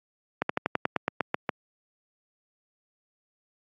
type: slowing click train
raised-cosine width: 0.5 ms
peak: -9 dBFS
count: 11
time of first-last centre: 0.42-1.492 s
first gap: 74 ms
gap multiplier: 1.08
effects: high-pass 150 Hz 12 dB/octave + AAC 64 kbps